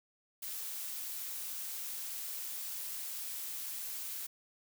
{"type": "noise", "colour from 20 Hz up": "blue", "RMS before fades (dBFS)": -41, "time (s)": [0.42, 4.27], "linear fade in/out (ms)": 10, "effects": []}